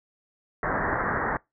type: low-pass noise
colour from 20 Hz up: white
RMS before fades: -27 dBFS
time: 0.63-1.37 s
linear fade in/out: 2 ms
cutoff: 1900 Hz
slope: 96 dB/octave
effects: noise-tail reverb RT60 0.2 s tail -24 dB re dry